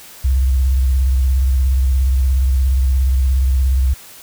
sine tone with vibrato, 65.41 Hz, C2, in tune, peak -11 dBFS, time 0.24-3.94 s, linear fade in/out 10 ms, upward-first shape square, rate 17 Hz, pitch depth 81 cents each way, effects white hiss -39 dBFS RMS until 4.22 s

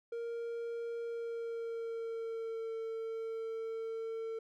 triangle tone with pitch glide, 466.2 to 450.1 Hz, A#4 to A4, 0 to +39 cents, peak -35 dBFS, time 0.12-4.39 s, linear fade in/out 5 ms, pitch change -61 cents, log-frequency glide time 1.04-2.74 s, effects none

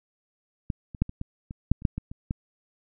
clicks, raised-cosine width 5 ms, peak -15 / -26 / -9 / -24 / -19 / -24 / -6 / -30 / -8 / -18 / -25 / -15 dBFS, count 12, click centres 0.702 / 0.948 / 1.02 / 1.094 / 1.214 / 1.509 / 1.716 / 1.821 / 1.852 / 1.98 / 2.115 / 2.309 s, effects none

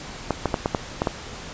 clicks, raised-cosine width 1 ms, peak -6 dBFS, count 7, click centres 0.307 / 0.457 / 0.542 / 0.659 / 0.748 / 1.019 / 1.072 s, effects pink hiss -37 dBFS RMS until 1.53 s + resampled to 16000 Hz

